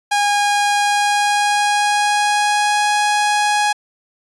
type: tone with pitch glide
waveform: sawtooth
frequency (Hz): 819 to 832.4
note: G#5 to G#5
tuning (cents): -24 to +4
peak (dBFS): -10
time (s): 0.11-3.73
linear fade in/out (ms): 10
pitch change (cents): +28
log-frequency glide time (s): 0.77-2.89
effects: resampled to 24000 Hz